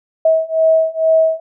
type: beating tone pair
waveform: sine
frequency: 642 / 644.2 Hz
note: E5 / E5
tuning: -46 / -40 cents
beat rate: 2.2 Hz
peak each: -14 / -13 dBFS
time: 0.25-1.4 s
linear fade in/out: 5 ms
effects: none